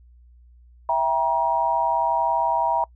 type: chord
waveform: sine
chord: E diminished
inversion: none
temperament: just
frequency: 659.3 / 791.1 / 949.3 Hz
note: E5 / G5 / Bb5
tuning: 0 / +16 / +31 cents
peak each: -25 / -25 / -20 dBFS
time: 0.89-2.84 s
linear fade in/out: 2 ms
effects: noise-tail reverb RT60 0.1 s tail -25 dB re dry + added 60 Hz sine -48 dBFS peak until 2.95 s